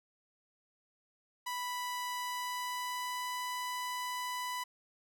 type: tone with pitch glide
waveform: sawtooth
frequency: 987.8 to 994.1 Hz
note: B5 to B5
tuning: 0 to +11 cents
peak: -32 dBFS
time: 1.46-4.64 s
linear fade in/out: 10 ms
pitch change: +11 cents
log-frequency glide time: 2.13-3.28 s
effects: none

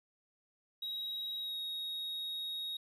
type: tone with pitch glide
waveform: triangle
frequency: 3820 to 3765 Hz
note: A#7 to A#7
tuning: +42 to +16 cents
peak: -36 dBFS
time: 0.82-2.77 s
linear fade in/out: 5 ms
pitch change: -26 cents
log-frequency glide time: 1.38-1.57 s
effects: 13-bit

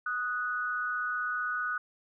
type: tone pair together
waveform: sine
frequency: 1244.5 / 1480 Hz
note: D#6 / F#6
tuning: 0 / 0 cents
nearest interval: minor third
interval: 300 cents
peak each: -34 / -31 dBFS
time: 0.06-1.78 s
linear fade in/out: 5 ms
effects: none

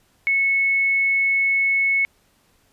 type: tone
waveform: sine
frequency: 2200 Hz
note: C#7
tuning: 14 cents flat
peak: -16 dBFS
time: 0.27-2.05 s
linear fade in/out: 0 ms
effects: pink hiss -61 dBFS RMS until 2.72 s + resampled to 32000 Hz

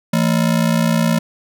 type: ring-modulated tone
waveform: square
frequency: 196 Hz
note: G3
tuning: in tune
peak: -11 dBFS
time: 0.13-1.19 s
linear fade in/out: 5 ms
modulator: 29.8 Hz
effects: none

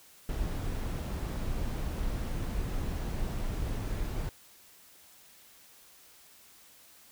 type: noise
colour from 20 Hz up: brown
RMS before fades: -33 dBFS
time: 0.29-4.29 s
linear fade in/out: 0 ms
effects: white hiss -57 dBFS RMS until 7.11 s

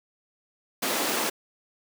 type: high-pass noise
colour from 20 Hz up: pink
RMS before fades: -27 dBFS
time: 0.82-1.3 s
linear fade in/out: 10 ms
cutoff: 240 Hz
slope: 24 dB/octave
effects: none

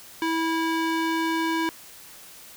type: tone with band-pass filter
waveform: square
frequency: 326.3 Hz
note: E4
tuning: 18 cents flat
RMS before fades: -25 dBFS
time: 0.22-1.69 s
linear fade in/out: 0 ms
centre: 1400 Hz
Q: 0.51
effects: white hiss -46 dBFS RMS until 2.56 s

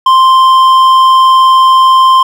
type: tone with hard clipping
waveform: sine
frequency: 1046.5 Hz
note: C6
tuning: in tune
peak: -4 dBFS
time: 0.06-2.23 s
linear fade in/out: 5 ms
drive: 6 dB
effects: none

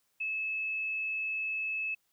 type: tone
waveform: sine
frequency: 2600 Hz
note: E7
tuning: 24 cents flat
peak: -31 dBFS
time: 0.2-1.95 s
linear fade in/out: 10 ms
effects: white hiss -75 dBFS RMS until 2.12 s

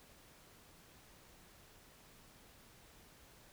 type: silence
effects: pink hiss -62 dBFS RMS until 3.52 s

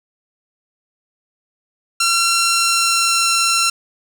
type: tone with pitch glide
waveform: 10% pulse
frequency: 1364 to 1355.4 Hz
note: F6 to E6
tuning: -41 to +48 cents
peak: -5 dBFS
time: 2-3.7 s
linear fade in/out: 5 ms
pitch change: -11 cents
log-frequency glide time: 2.51-3.32 s
effects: none

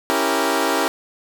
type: chord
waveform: 15% pulse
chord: C# diminished seventh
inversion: none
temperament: equal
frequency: 277.2 / 329.6 / 392 / 466.2 Hz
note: C#4 / E4 / G4 / Bb4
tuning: 0 / 0 / 0 / 0 cents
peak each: -17 dBFS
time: 0.1-0.88 s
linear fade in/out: 0 ms
effects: none

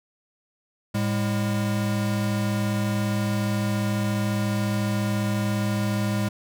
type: tone pair together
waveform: square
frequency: 108.6 / 203 Hz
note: A2 / G#3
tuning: -22 / -39 cents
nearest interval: major seventh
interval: 1083 cents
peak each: -26 dBFS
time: 0.94-6.29 s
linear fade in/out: 10 ms
effects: none

